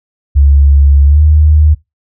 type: tone with pitch glide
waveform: sine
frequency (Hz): 70.3 to 76.22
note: C#2 to D#2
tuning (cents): +25 to -35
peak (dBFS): -3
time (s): 0.35-1.75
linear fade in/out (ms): 20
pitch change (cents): +140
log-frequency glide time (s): 1.05-1.22
effects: noise-tail reverb RT60 0.2 s tail -21 dB re dry